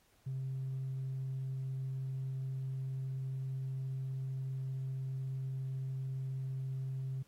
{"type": "tone with tanh clipping", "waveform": "triangle", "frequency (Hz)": 132.5, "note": "C3", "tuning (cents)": 22, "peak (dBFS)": -36, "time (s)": [0.26, 7.23], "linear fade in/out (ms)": 10, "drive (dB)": 5, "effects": ["pink hiss -70 dBFS RMS until 7.27 s", "AAC 48 kbps"]}